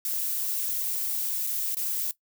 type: noise with dropouts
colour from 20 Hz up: violet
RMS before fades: -29 dBFS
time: 0.05-2.11 s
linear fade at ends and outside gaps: 1 ms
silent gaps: 1.467-1.471 / 1.747-1.769 s
effects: noise-tail reverb RT60 0.1 s tail -17 dB re dry